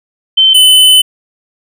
sine / square tone pair in turn, 3087 / 3025 Hz, G7 / F#7, -27 / +38 cents, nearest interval unison, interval 35 cents, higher first, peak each -3 dBFS, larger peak neither, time 0.37-0.54 / 0.54-1.02 s, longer second, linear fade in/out 10 ms, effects none

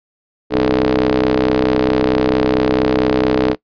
sawtooth ring-modulated tone, 64.5 Hz, C2, 24 cents flat, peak -5 dBFS, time 0.5-3.56 s, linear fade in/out 50 ms, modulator 369 Hz, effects noise-tail reverb RT60 0.1 s tail -21 dB re dry + resampled to 11025 Hz

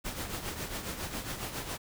pink noise with tremolo, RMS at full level -35 dBFS, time 0.04-1.78 s, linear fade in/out 20 ms, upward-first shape triangle, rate 7.3 Hz, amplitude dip 65%, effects none

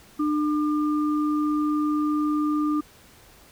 sine tone pair together, 300 / 1200 Hz, D4 / D6, +37 / +37 cents, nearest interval 2 octaves, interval 2400 cents, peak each -21 / -30 dBFS, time 0.19-2.81 s, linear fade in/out 10 ms, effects pink hiss -52 dBFS RMS until 3.51 s

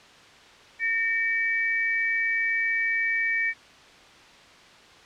sine tone pair together, 1827.1 / 2291 Hz, A#6 / D7, -35 / -44 cents, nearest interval major third, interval 391 cents, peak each -25 dBFS, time 0.79-3.54 s, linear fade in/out 50 ms, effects white hiss -50 dBFS RMS until 5.05 s + low-pass 4000 Hz 12 dB/octave

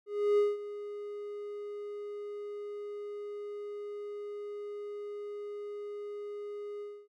triangle tone with ADSR envelope, 412.6 Hz, G#4, 11 cents flat, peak -20 dBFS, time 0.06-7.08 s, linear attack 320 ms, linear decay 190 ms, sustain -16 dB, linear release 270 ms, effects none

